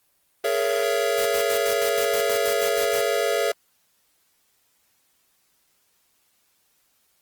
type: chord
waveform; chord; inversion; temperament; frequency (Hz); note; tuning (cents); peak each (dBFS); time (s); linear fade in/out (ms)
square; A# half-diminished seventh; third; just; 419.5 / 466.2 / 559.4 / 671.3; G#4 / A#4 / C#5 / E5; +17 / 0 / +16 / +31; -27; 0.44-3.52; 5
type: noise bursts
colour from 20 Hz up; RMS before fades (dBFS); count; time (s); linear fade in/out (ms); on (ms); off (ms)
white; -31; 12; 1.18-3.008; 2; 79; 80
effects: white hiss -66 dBFS RMS until 7.21 s + Opus 24 kbps